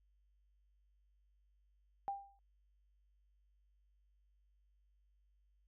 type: tone with exponential decay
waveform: sine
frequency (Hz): 795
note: G5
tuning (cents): +24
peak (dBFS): -34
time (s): 2.08-2.39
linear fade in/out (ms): 0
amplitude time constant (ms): 67
effects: added 50 Hz sine -70 dBFS peak until 5.67 s